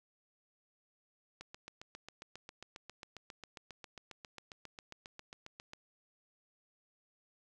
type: click train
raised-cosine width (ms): 0.2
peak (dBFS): -30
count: 33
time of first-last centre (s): 1.41-5.734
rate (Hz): 7.4
effects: none